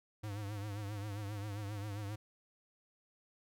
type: tone with vibrato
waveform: square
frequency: 103 Hz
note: G#2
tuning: 14 cents flat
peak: -40 dBFS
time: 0.23-2.16 s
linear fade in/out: 10 ms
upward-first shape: triangle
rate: 7.5 Hz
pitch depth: 94 cents each way
effects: none